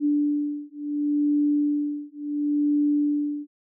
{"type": "beating tone pair", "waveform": "sine", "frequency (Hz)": [292.7, 293.41], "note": ["D4", "D4"], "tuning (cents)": [-6, -2], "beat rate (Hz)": 0.71, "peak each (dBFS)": -24, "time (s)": [0, 3.47], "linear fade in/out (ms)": 50, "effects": []}